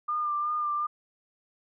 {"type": "tone with vibrato", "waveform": "sine", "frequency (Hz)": 1200, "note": "D6", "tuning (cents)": 37, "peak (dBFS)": -26, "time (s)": [0.08, 0.87], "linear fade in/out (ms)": 10, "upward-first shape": "sine", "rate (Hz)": 2.7, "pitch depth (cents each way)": 27, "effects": []}